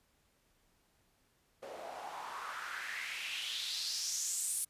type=noise with band-pass filter sweep; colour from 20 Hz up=white; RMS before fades=-40 dBFS; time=1.62-4.65 s; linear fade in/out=10 ms; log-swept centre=520 to 9900 Hz; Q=3.7; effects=pink hiss -73 dBFS RMS until 4.69 s + resampled to 32000 Hz